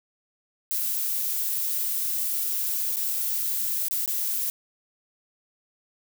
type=noise with dropouts; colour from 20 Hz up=violet; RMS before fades=-27 dBFS; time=0.71-4.5 s; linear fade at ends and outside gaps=0 ms; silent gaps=2.96-2.968 / 3.884-3.91 / 4.06-4.077 s; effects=none